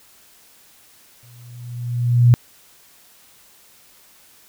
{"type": "tone with exponential growth", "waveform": "sine", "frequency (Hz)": 120.9, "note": "B2", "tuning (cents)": -36, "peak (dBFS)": -6, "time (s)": [1.23, 2.34], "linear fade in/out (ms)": 0, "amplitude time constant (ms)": 240, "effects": ["white hiss -51 dBFS RMS until 4.48 s"]}